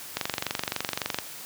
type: click train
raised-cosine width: 0.2 ms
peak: -9 dBFS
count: 25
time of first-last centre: 0.17-1.187 s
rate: 23.6 Hz
effects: white hiss -41 dBFS RMS until 1.45 s + high-pass 80 Hz 12 dB/octave